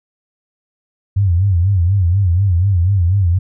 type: tone with vibrato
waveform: sine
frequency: 92.5 Hz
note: F#2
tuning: in tune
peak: -10 dBFS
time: 1.16-3.39 s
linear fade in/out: 10 ms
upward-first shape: sine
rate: 4.1 Hz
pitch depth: 160 cents each way
effects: none